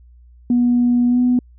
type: tone with pitch glide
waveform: sine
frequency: 243 to 247.8 Hz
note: B3 to B3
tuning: -28 to +6 cents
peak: -11 dBFS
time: 0.5-1.39 s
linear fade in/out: 2 ms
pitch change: +34 cents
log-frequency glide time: 1.08-1.19 s
effects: tanh soft clip ceiling -7 dBFS + added 60 Hz sine -43 dBFS peak until 1.58 s